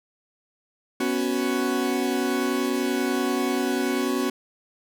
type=chord; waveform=40% pulse; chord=B suspended second; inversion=none; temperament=equal; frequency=246.9 / 277.2 / 370 Hz; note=B3 / C#4 / F#4; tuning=0 / 0 / 0 cents; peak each=-26 dBFS; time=1-4.3 s; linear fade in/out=5 ms; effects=none